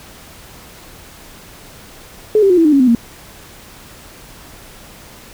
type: tone with pitch steps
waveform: sine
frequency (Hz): 427.7 / 392.2 / 359.7 / 329.8 / 302.4 / 277.3 / 254.3 / 233.2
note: A4 / G4 / F#4 / E4 / D#4 / C#4 / C4 / A#3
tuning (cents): -49 / +1 / -49 / +1 / -49 / +1 / -49 / +1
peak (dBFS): -7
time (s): 2.35-2.95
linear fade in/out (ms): 2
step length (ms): 75
effects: pink hiss -39 dBFS RMS until 5.33 s